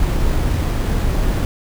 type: noise with sample-and-hold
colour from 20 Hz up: brown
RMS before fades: -17 dBFS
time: 0-1.45 s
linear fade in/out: 2 ms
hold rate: 11025 Hz
effects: none